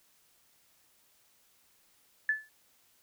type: tone with exponential decay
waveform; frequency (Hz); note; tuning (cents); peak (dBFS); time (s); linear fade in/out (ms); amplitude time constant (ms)
sine; 1737; A6; -23; -22; 2.29-2.49; 2; 42
effects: white hiss -67 dBFS RMS until 3.02 s